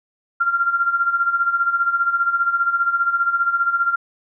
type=tone with tremolo; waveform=sine; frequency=1384 Hz; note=F6; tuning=16 cents flat; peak=-13 dBFS; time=0.4-3.96 s; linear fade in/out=10 ms; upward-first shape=sine; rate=15 Hz; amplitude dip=70%; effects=none